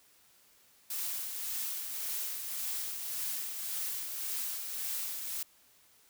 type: noise with tremolo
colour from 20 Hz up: blue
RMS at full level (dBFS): -35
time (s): 0.9-5.43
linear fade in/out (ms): 5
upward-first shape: triangle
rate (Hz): 1.8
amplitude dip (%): 45
effects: white hiss -64 dBFS RMS until 6.09 s